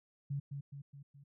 sine tone with echo, 140.6 Hz, C#3, 25 cents sharp, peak -34 dBFS, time 0.3-0.4 s, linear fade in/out 10 ms, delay 210 ms, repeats 4, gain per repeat -5 dB, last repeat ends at 1.24 s, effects none

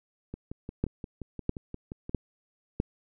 two click trains, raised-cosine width 3 ms, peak -24 / -13 dBFS, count 11 / 4, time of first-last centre 0.34-2.094 / 0.84-2.801 s, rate 5.7 / 1.53 Hz, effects none

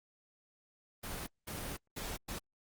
pink noise bursts at uneven times, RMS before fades -41 dBFS, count 4, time 1.03-1.27 / 1.47-1.77 / 1.96-2.17 / 2.28-2.39 s, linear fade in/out 10 ms, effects Opus 24 kbps

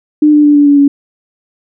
sine tone with pitch steps, 300.9 / 297.1 / 293.3 / 289.6 / 286 / 282.4 Hz, D4 / D4 / D4 / D4 / D4 / C#4, +42 / +20 / -2 / -24 / -46 / +32 cents, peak -3 dBFS, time 0.22-0.88 s, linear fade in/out 5 ms, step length 110 ms, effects none

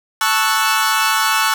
sawtooth chord, F# minor seventh, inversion first, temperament equal, 880 / 1108.7 / 1318.5 / 1480 Hz, A5 / C#6 / E6 / F#6, 0 / 0 / 0 / 0 cents, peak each -16 dBFS, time 0.21-1.54 s, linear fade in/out 2 ms, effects 7-bit

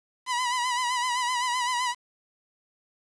sawtooth tone with vibrato, 987.8 Hz, B5, in tune, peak -21 dBFS, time 0.26-1.95 s, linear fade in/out 50 ms, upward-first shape sine, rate 7.8 Hz, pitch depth 59 cents each way, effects resampled to 22050 Hz + 8-bit

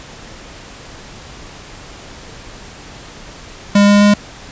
square tone with pitch steps, 202.9 / 204.2 / 205.5 Hz, G#3 / G#3 / G#3, -40 / -29 / -18 cents, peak -7 dBFS, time 3.75-4.14 s, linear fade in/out 5 ms, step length 130 ms, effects pink hiss -35 dBFS RMS until 4.51 s + resampled to 16000 Hz

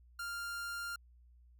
45% pulse tone, 1396.9 Hz, F6, in tune, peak -39 dBFS, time 0.19-0.96 s, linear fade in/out 5 ms, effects added 60 Hz sine -59 dBFS peak until 1.59 s

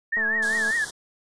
sine tone with vibrato, 1760 Hz, A6, in tune, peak -21 dBFS, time 0.12-0.85 s, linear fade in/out 10 ms, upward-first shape triangle, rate 5.1 Hz, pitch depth 140 cents each way
click train, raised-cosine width 1 ms, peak -24 dBFS, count 119, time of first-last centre 0.17-0.706 s, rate 220 Hz
white band-stop noise, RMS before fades -34 dBFS, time 0.42-0.91 s, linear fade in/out 10 ms, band 1900 to 3200 Hz, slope 96 dB/octave
effects resampled to 22050 Hz

